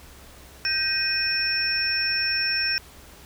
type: tone cluster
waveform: sine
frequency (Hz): 1563 / 1880 / 2493 / 5410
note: G6 / A#6 / D#7 / E8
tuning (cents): -6 / +14 / +3 / +44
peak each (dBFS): -28 / -33 / -28 / -24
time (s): 0.65-2.78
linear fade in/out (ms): 0
effects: added 67 Hz sine -50 dBFS peak until 3.25 s + pink hiss -48 dBFS RMS until 3.25 s